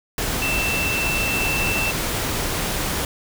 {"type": "tone in noise", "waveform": "sine", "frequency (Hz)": 2673, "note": "E7", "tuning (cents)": 23, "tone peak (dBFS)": -22, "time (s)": [0.42, 1.91], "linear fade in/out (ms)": 2, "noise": "pink", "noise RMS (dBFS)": -24, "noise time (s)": [0.18, 3.05], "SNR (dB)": -1, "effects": []}